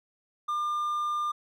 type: tone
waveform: triangle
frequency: 1200 Hz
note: D6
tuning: 37 cents sharp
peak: -25 dBFS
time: 0.48-1.32 s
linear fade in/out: 10 ms
effects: none